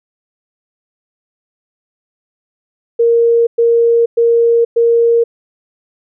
sine tone bursts, 466.2 Hz, A#4, in tune, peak -7 dBFS, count 4, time 2.99-5.24 s, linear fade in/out 10 ms, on 480 ms, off 110 ms, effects none

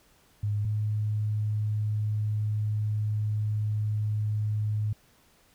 sine tone pair in turn, 103.83 / 106.26 Hz, G#2 / G#2, 0 / +40 cents, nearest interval unison, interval 40 cents, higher second, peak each -25 dBFS, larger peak neither, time 0.43-0.65 / 0.65-4.93 s, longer second, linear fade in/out 5 ms, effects pink hiss -62 dBFS RMS until 5.54 s

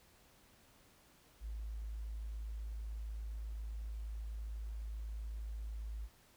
sine tone, 54 Hz, A1, 32 cents flat, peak -40 dBFS, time 1.4-6.09 s, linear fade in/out 50 ms, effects pink hiss -66 dBFS RMS until 6.36 s

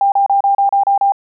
sine tone bursts, 796 Hz, G5, 26 cents sharp, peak -9 dBFS, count 8, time 0.01-1.121 s, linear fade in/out 2 ms, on 110 ms, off 33 ms, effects none

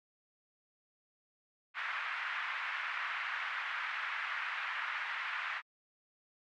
white band-pass noise, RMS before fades -38 dBFS, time 1.74-5.62 s, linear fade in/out 50 ms, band 1100 to 2200 Hz, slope 24 dB/octave, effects MP3 64 kbps

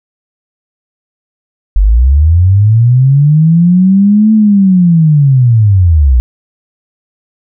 sine linear two-way sweep, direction up then down, 44.46 to 220 to 58 Hz, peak -3 dBFS, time 1.76-6.2 s, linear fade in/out 0 ms, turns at 4.33 s, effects none

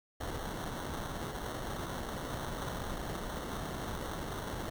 pink noise with sample-and-hold, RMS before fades -39 dBFS, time 0.2-4.7 s, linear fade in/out 10 ms, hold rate 2450 Hz, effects none

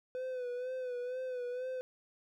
triangle tone with vibrato, 502 Hz, B4, 28 cents sharp, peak -34 dBFS, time 0.15-1.81 s, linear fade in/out 0 ms, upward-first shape sine, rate 2.1 Hz, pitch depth 50 cents each way, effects none

